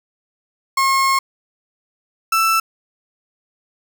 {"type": "tone pair in turn", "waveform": "35% pulse", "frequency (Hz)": [1080, 1326.3], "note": ["C#6", "E6"], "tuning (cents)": [-45, 10], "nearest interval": "major third", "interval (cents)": 355, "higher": "second", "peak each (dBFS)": -12, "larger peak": "neither", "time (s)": [[0.77, 1.19], [2.32, 2.6]], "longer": "first", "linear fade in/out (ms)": 5, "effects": []}